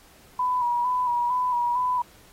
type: tone with vibrato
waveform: sine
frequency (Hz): 980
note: B5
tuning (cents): -14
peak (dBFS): -21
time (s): 0.39-2.02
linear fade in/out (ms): 5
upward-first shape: square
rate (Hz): 2.2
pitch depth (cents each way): 34
effects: pink hiss -54 dBFS RMS until 2.32 s + AAC 48 kbps